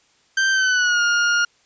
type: tone with pitch glide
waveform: 40% pulse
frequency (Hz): 1565 to 1418.6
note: G6 to F6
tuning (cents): -3 to +27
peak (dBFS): -15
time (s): 0.37-1.45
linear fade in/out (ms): 5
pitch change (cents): -170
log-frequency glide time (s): 0.51-1.02
effects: white hiss -59 dBFS RMS until 1.65 s + resampled to 16000 Hz